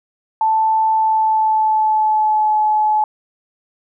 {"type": "tone with pitch glide", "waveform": "sine", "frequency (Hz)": [880, 855.4], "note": ["A5", "A5"], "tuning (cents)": [0, -49], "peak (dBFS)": -12, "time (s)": [0.41, 3.04], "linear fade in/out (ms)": 2, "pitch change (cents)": -49, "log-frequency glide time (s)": [0.93, 2.56], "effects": []}